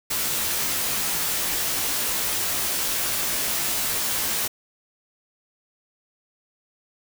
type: noise with comb filter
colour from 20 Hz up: white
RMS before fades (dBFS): -25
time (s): 0.1-4.48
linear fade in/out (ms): 10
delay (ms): 16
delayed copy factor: -0.65
effects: none